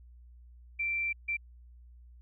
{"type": "tone bursts at uneven times", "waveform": "sine", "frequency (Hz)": 2349, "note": "D7", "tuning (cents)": 0, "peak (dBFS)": -29, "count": 2, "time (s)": [[0.79, 1.13], [1.28, 1.37]], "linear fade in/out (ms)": 10, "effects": ["added 60 Hz sine -51 dBFS peak until 2.21 s"]}